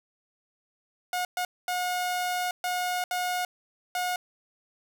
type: tone bursts at uneven times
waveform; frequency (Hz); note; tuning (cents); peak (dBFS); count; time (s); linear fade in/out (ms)
sawtooth; 722; F#5; -43; -23; 6; 1.13-1.25 / 1.37-1.45 / 1.68-2.51 / 2.64-3.04 / 3.11-3.45 / 3.95-4.16; 2
effects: none